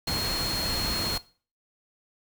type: tone in noise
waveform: sine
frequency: 4266 Hz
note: C8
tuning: 33 cents sharp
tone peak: -29 dBFS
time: 0.07-1.18 s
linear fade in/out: 5 ms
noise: pink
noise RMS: -31 dBFS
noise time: 0.07-1.18 s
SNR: -1 dB
effects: noise-tail reverb RT60 0.4 s tail -19 dB re dry